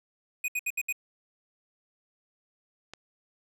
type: tone bursts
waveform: square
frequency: 2488 Hz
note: D#7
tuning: 1 cent flat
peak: -28 dBFS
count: 5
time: 0.44-0.926 s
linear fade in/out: 5 ms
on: 42 ms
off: 69 ms
type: click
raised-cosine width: 0.2 ms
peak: -24 dBFS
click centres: 2.936 s
effects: none